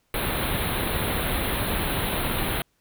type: band-stop noise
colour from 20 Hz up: pink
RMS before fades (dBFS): -26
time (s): 0.14-2.62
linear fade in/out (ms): 2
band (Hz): 4100 to 9400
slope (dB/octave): 96
effects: pink hiss -69 dBFS RMS until 2.8 s